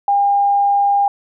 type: tone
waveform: sine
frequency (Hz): 805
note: G5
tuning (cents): +46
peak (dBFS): -11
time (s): 0.08-1.08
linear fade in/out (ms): 2
effects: none